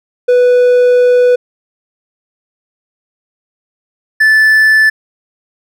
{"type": "tone pair in turn", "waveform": "triangle", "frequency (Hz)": [493.9, 1749.9], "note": ["B4", "A6"], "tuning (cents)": [0, -10], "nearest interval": "octave + minor seventh", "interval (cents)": 2190, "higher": "second", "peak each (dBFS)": -3, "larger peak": "neither", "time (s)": [[0.28, 1.36], [4.2, 4.9]], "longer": "first", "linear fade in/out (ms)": 10, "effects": []}